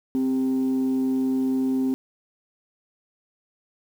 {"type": "tone pair together", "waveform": "sine", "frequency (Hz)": [261.6, 397.1], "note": ["C4", "G4"], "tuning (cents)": [0, 22], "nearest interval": "perfect fifth", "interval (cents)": 722, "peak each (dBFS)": [-19, -30], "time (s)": [0.15, 1.94], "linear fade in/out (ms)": 0, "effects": ["tanh soft clip ceiling -17 dBFS", "8-bit"]}